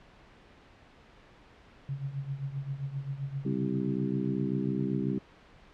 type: tone with tremolo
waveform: sine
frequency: 138 Hz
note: C#3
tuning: 7 cents flat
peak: -29 dBFS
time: 1.89-5.18 s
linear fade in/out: 0 ms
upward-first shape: triangle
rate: 7.6 Hz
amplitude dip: 85%
type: harmonic tone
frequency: 65.41 Hz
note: C2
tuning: in tune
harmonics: 3 / 4 / 5 / 6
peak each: -32 / -34 / -36 / -38 dBFS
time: 3.45-5.19 s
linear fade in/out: 5 ms
effects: pink hiss -56 dBFS RMS until 5.73 s + low-pass 3000 Hz 12 dB/octave